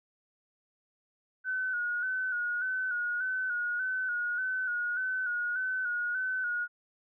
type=tone with vibrato; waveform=sine; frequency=1480 Hz; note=F#6; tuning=in tune; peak=-29 dBFS; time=1.44-6.68 s; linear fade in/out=50 ms; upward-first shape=square; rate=1.7 Hz; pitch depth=43 cents each way; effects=none